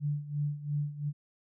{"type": "tone with tremolo", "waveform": "sine", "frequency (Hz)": 146.5, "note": "D3", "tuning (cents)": -4, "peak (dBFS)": -27, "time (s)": [0, 1.13], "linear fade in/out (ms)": 50, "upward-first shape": "sine", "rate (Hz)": 2.9, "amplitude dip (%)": 80, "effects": []}